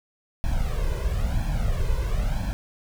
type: noise with flanger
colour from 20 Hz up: brown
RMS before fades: -24 dBFS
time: 0.44-2.53 s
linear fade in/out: 0 ms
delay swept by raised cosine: 1.2 to 2 ms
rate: 1 Hz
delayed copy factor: +0.9
effects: none